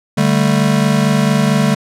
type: chord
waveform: square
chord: D suspended fourth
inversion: none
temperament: just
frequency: 146.83 / 195.78 / 220.2 Hz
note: D3 / G3 / A3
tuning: 0 / -2 / +2 cents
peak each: -16 dBFS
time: 0.17-1.75 s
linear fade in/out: 10 ms
effects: low-pass 11000 Hz 12 dB/octave